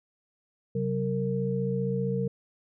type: tone cluster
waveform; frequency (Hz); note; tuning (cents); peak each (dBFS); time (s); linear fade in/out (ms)
sine; 133.3 / 188.6 / 459.9; C3 / F#3 / A#4; +33 / +33 / -23; -30; 0.75-2.28; 5
effects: none